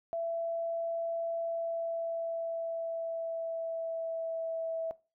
sine tone with pitch glide, 668 to 654.3 Hz, E5 to E5, +23 to -13 cents, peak -31 dBFS, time 0.13-4.91 s, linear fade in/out 0 ms, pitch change -36 cents, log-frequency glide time 1.41-4.77 s, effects noise-tail reverb RT60 0.3 s tail -19 dB re dry

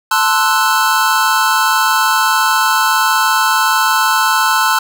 square chord, F# half-diminished seventh, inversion first, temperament equal, 880 / 1046.5 / 1318.5 / 1480 Hz, A5 / C6 / E6 / F#6, 0 / 0 / 0 / 0 cents, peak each -17 dBFS, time 0.11-4.79 s, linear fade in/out 5 ms, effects none

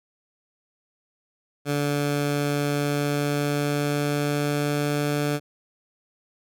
15% pulse tone with pitch glide, 144.7 to 146.38 Hz, D3 to D3, -25 to -5 cents, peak -16 dBFS, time 1.65-5.4 s, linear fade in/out 50 ms, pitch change +20 cents, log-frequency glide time 2.76-5.24 s, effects none

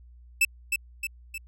45% pulse tone with echo, 2637 Hz, E7, in tune, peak -18 dBFS, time 0.41-0.45 s, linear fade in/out 5 ms, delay 310 ms, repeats 3, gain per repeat -5 dB, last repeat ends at 1.38 s, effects added 60 Hz sine -48 dBFS peak until 1.47 s

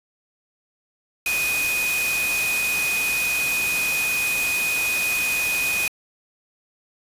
sine tone in noise, 2489 Hz, D#7, in tune, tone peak -21 dBFS, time 1.26-5.88 s, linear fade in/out 2 ms, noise white, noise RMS -27 dBFS, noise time 1.26-5.88 s, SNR +3 dB, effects resampled to 32000 Hz

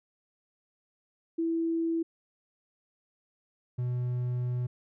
sine / triangle tone pair in turn, 330 / 123.61 Hz, E4 / B2, +2 / +2 cents, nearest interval octave + perfect fourth, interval 1700 cents, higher first, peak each -26 dBFS, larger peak neither, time 1.38-2.03 / 3.78-4.67 s, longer second, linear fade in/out 10 ms, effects none

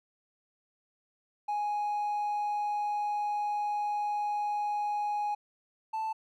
triangle tone pair in turn, 831 / 880.4 Hz, G#5 / A5, +1 / +1 cents, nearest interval minor second, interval 100 cents, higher second, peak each -26 / -28 dBFS, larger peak first, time 1.48-5.35 / 5.93-6.13 s, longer first, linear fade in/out 10 ms, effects tanh soft clip ceiling -23 dBFS

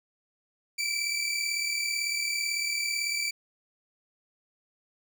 20% pulse tone pair together, 2311 / 2349 Hz, D7 / D7, -28 / 0 cents, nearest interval unison, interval 28 cents, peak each -25 / -27 dBFS, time 0.78-3.31 s, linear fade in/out 10 ms, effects none

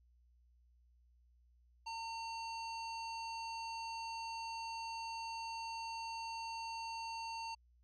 square tone with low-pass filter, 910 Hz, A#5, 42 cents flat, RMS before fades -44 dBFS, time 1.86-7.55 s, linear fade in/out 10 ms, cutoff 5000 Hz, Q 2.2, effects added 60 Hz sine -66 dBFS peak until 7.83 s

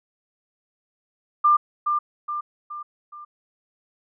sine tone with echo, 1194 Hz, D6, 28 cents sharp, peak -13 dBFS, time 1.44-1.57 s, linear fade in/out 10 ms, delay 420 ms, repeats 4, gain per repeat -6 dB, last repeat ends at 3.25 s, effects none

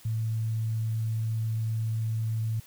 sine tone, 111.5 Hz, A2, 23 cents sharp, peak -26 dBFS, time 0.05-2.6 s, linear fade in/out 5 ms, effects white hiss -54 dBFS RMS until 2.66 s

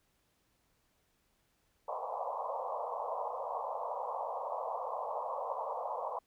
white band-pass noise, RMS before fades -38 dBFS, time 1.88-6.19 s, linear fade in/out 5 ms, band 480 to 1100 Hz, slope 96 dB/octave, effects pink hiss -75 dBFS RMS until 6.26 s

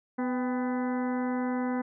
harmonic tone with a mistuned harmonic, 250.1 Hz, B3, 22 cents sharp, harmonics 1 / 2 / 3 / 4 / 5 / 6 / 7 / 8, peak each -28 / -36 / -38 / -40 / -46 / -44 / -48 / -47 dBFS, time 0.18-1.82 s, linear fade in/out 10 ms, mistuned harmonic 3, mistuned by +63 cents, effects none

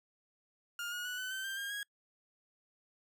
30% pulse tone with pitch steps, 1413 / 1444.4 / 1476.4 / 1509.2 / 1542.7 / 1576.9 / 1611.9 / 1647.7 Hz, F6 / F#6 / F#6 / F#6 / G6 / G6 / G6 / G#6, +20 / -42 / -4 / +34 / -28 / +10 / +48 / -14 cents, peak -35 dBFS, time 0.79-1.83 s, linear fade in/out 2 ms, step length 130 ms, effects noise-tail reverb RT60 0.1 s tail -25 dB re dry

